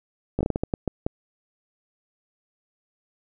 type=slowing click train; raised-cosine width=2 ms; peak=-10 dBFS; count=10; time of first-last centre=0.39-1.065 s; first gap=17 ms; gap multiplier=1.35; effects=none